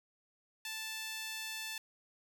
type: tone with high-pass filter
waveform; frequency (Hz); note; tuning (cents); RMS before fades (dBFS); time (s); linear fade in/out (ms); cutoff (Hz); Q
sawtooth; 880; A5; 0; -42; 0.65-1.78; 2; 2500; 1.1
effects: none